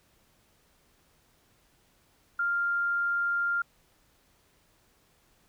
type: tone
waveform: sine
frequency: 1396.9 Hz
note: F6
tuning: in tune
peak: -25 dBFS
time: 2.39-3.62 s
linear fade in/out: 5 ms
effects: pink hiss -66 dBFS RMS until 5.48 s